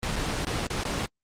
pink noise with dropouts, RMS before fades -28 dBFS, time 0.03-1.06 s, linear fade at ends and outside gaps 0 ms, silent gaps 0.157-0.163 / 0.448-0.47 / 0.668-0.703 / 0.835-0.852 s, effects low-pass 7000 Hz 12 dB/octave + Opus 24 kbps

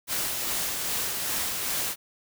white noise with tremolo, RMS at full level -28 dBFS, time 0.07-1.96 s, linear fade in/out 50 ms, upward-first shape sine, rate 2.5 Hz, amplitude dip 30%, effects none

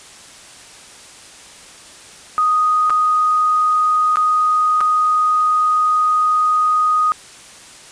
sine tone with dropouts, 1244.5 Hz, D#6, in tune, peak -12 dBFS, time 2.38-7.12 s, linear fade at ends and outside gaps 0 ms, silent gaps 2.897-2.904 / 4.158-4.17 / 4.806-4.811 s, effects white hiss -40 dBFS RMS until 7.91 s + resampled to 22050 Hz

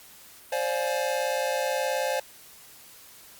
square chord, D half-diminished seventh, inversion third, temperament just, 528.6 / 587.3 / 704.8 / 845.8 Hz, C5 / D5 / F5 / Ab5, +18 / 0 / +16 / +31 cents, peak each -29 / -32 / -35 / -33 dBFS, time 0.52-2.2 s, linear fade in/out 5 ms, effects white hiss -50 dBFS RMS until 3.39 s + Opus 48 kbps

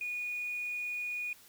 sine tone, 2456 Hz, D#7, 23 cents flat, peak -33 dBFS, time 0.01-1.33 s, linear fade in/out 2 ms, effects tanh soft clip ceiling -29 dBFS + white hiss -58 dBFS RMS until 1.48 s

